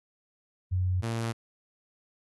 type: tone pair in turn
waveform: sine / sawtooth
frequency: 91.7 / 114.67 Hz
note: F#2 / A#2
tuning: -15 / -28 cents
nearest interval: major third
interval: 387 cents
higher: second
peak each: -24 / -25 dBFS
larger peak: first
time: 0.71-1.02 / 1.02-1.33 s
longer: neither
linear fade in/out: 20 ms
effects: AAC 32 kbps